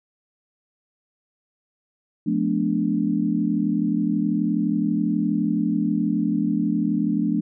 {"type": "chord", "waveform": "sine", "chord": "B half-diminished seventh", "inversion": "second", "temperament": "equal with one note detuned", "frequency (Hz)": [174.61, 214.9, 246.9, 293.7], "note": ["F3", "A3", "B3", "D4"], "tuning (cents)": [0, -41, 0, 0], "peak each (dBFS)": [-26, -23, -27, -24], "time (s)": [2.26, 7.41], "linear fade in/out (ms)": 10, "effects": []}